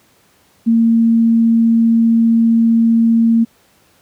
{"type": "tone", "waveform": "sine", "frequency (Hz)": 228.8, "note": "A#3", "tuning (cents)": -32, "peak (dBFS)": -8, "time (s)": [0.66, 3.45], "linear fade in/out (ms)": 20, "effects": ["pink hiss -53 dBFS RMS until 4.01 s", "high-pass 100 Hz 12 dB/octave"]}